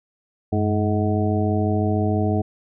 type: harmonic tone with a mistuned harmonic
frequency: 106.1 Hz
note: G#2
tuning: 38 cents sharp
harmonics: 1 / 2 / 3 / 4 / 6 / 7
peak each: -21 / -24 / -26 / -27 / -29 / -29 dBFS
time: 0.52-2.42 s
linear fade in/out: 10 ms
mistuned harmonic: 1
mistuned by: -130 cents
effects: none